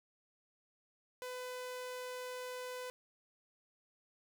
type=tone; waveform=sawtooth; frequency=502 Hz; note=B4; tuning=28 cents sharp; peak=-38 dBFS; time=1.22-2.9 s; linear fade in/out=0 ms; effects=none